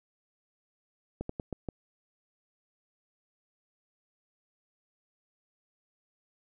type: slowing click train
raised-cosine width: 2 ms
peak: -21 dBFS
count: 5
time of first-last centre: 1.21-1.687 s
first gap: 84 ms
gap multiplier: 1.24
effects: none